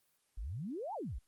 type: exponential two-way sweep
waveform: sine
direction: up then down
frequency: 41.46 to 932.3 to 41.46 Hz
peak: -38 dBFS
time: 0.37-1.19 s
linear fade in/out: 10 ms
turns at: 0.94 s
effects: white hiss -75 dBFS RMS until 1.27 s + Opus 24 kbps